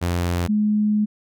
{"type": "tone pair in turn", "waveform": ["sawtooth", "sine"], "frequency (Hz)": [87.31, 210.8], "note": ["F2", "G#3"], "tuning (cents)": [0, 26], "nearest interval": "octave + minor third", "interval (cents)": 1526, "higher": "second", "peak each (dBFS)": -16, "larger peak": "neither", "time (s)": [[0.01, 0.48], [0.48, 1.06]], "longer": "second", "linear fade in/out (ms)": 20, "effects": []}